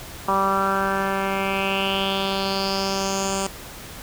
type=tone with low-pass filter sweep; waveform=10% pulse; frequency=194.4 Hz; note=G3; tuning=14 cents flat; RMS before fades=-23 dBFS; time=0.28-3.47 s; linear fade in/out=5 ms; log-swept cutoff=1100 to 7900 Hz; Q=4.8; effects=pink hiss -38 dBFS RMS until 4.02 s